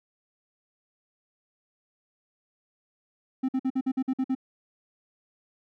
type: tone bursts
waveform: triangle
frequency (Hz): 261.6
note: C4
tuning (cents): 0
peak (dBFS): -21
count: 9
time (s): 3.43-4.351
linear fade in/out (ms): 10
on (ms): 57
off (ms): 51
effects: none